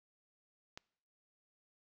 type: click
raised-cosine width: 0.2 ms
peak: -28 dBFS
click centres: 0.775 s
effects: noise-tail reverb RT60 0.7 s tail -25 dB re dry